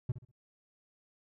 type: tone with echo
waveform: triangle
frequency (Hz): 123.47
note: B2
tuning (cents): 0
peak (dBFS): -26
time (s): 0.09-0.12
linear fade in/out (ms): 5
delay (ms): 65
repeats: 3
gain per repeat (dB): -12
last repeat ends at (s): 0.315
effects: none